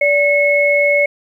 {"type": "tone pair together", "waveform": "sine", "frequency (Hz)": [579, 2186], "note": ["D5", "C#7"], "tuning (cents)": [-25, -25], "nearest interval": "octave + major seventh", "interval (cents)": 2300, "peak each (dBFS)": -13, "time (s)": [0.01, 1.06], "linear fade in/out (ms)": 5, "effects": ["8-bit"]}